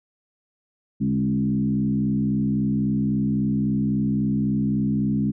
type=tone with frequency modulation; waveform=sine; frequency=207.7 Hz; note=G#3; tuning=in tune; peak=-19 dBFS; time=1-5.32 s; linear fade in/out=20 ms; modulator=63.7 Hz; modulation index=1.1; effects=none